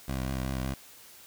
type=tone with vibrato; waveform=15% pulse; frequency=65.41 Hz; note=C2; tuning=in tune; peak=-24 dBFS; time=0.08-0.74 s; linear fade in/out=5 ms; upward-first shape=sine; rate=5.3 Hz; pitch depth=43 cents each way; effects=white hiss -52 dBFS RMS until 1.26 s